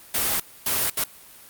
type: noise bursts at uneven times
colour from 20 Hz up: white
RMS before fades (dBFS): -23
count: 3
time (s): 0.14-0.4 / 0.66-0.9 / 0.97-1.04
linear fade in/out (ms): 5
effects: white hiss -47 dBFS RMS until 1.49 s + Opus 32 kbps